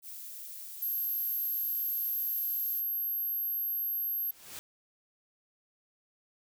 violet noise, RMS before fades -44 dBFS, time 0.02-2.83 s, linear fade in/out 50 ms
sine tone, 12544 Hz, G9, in tune, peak -30 dBFS, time 0.82-4.31 s, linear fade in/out 5 ms
white noise with exponential growth, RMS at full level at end -41 dBFS, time 4.03-4.59 s, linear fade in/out 0 ms, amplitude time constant 120 ms
effects none

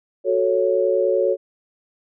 sine chord, F# minor, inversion none, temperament equal, 370 / 440 / 554.4 Hz, F#4 / A4 / C#5, 0 / 0 / 0 cents, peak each -21 / -21 / -19 dBFS, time 0.24-1.37 s, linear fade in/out 50 ms, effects none

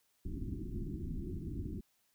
pink low-pass noise, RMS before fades -40 dBFS, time 0.25-1.81 s, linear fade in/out 10 ms, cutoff 370 Hz, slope 96 dB/octave, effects white hiss -75 dBFS RMS until 2.14 s

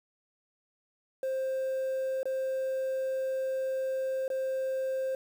sine tone with dropouts, 527 Hz, C5, 12 cents sharp, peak -26 dBFS, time 1.23-5.15 s, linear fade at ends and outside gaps 2 ms, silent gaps 2.231-2.255 / 4.28-4.301 s, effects tanh soft clip ceiling -28 dBFS + 9-bit

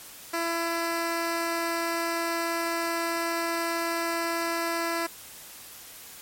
10% pulse tone, 335.2 Hz, E4, 29 cents sharp, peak -18 dBFS, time 0.33-5.07 s, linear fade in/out 10 ms, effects white hiss -45 dBFS RMS until 6.21 s + MP3 64 kbps

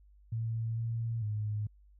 sine tone with pitch steps, 113.4 / 114.9 / 105.8 Hz, A#2 / A#2 / G#2, -47 / -25 / +33 cents, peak -31 dBFS, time 0.32-1.67 s, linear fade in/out 5 ms, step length 450 ms, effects added 50 Hz sine -57 dBFS peak until 1.99 s

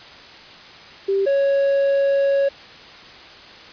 sine / triangle tone pair in turn, 392 / 554.4 Hz, G4 / C#5, 0 / 0 cents, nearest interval tritone, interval 600 cents, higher second, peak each -16 / -13 dBFS, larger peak second, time 1.08-1.26 / 1.26-2.49 s, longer second, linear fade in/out 10 ms, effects white hiss -41 dBFS RMS until 3.72 s + resampled to 11025 Hz

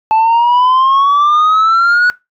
sine exponential sweep, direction up, 871 to 1477 Hz, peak -4 dBFS, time 0.11-2.1 s, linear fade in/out 0 ms, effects noise-tail reverb RT60 0.2 s tail -21 dB re dry + tanh soft clip ceiling -6 dBFS

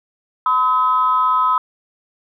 sine tone pair together, 1014 / 1277.3 Hz, B5 / D#6, +45 / +45 cents, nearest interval major third, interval 400 cents, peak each -15 dBFS, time 0.46-1.58 s, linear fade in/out 2 ms, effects tanh soft clip ceiling -5 dBFS

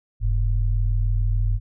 sine tone pair together, 43.46 / 103.6 Hz, F1 / G#2, -8 / -4 cents, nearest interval octave + minor third, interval 1504 cents, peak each -19 / -23 dBFS, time 0.2-1.6 s, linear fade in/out 50 ms, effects none

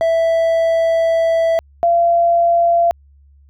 triangle / sine tone pair in turn, 659.3 / 684.1 Hz, E5 / F5, 0 / -36 cents, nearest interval minor second, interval 64 cents, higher second, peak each -10 dBFS, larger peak neither, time 0.01-1.59 / 1.83-2.91 s, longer first, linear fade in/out 0 ms, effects added 70 Hz sine -45 dBFS peak until 3.49 s

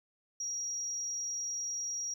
triangle tone, 5690 Hz, F8, 31 cents sharp, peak -31 dBFS, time 0.4-2.14 s, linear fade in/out 5 ms, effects tanh soft clip ceiling -32 dBFS

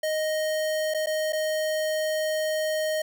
square tone with dropouts, 622.3 Hz, D#5, in tune, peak -25 dBFS, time 0.03-3.02 s, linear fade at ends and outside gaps 5 ms, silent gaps 0.939-0.945 / 1.061-1.069 / 1.324-1.33 s, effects none

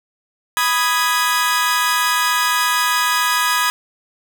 sawtooth chord, G# minor, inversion first, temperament equal, 987.8 / 1244.5 / 1661.2 Hz, B5 / D#6 / G#6, 0 / 0 / 0 cents, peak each -16 dBFS, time 0.57-3.7 s, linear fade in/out 0 ms, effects 7-bit

